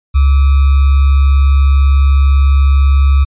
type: tone with sample-and-hold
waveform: sine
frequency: 69 Hz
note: C#2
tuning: 7 cents flat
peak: -5 dBFS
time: 0.14-3.25 s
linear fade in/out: 20 ms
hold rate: 1225 Hz
effects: resampled to 8000 Hz